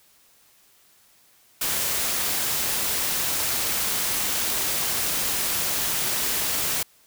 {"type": "noise", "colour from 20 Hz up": "white", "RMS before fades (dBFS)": -25, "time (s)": [1.61, 6.83], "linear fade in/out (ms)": 5, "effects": ["white hiss -58 dBFS RMS until 7.06 s"]}